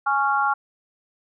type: chord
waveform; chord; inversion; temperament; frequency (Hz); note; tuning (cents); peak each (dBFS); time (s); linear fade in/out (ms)
sine; Db major; second; just; 831.5 / 1108.7 / 1385.9; Ab5 / Db6 / F6; +2 / 0 / -14; -22 / -24 / -22; 0.06-0.54; 10
effects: none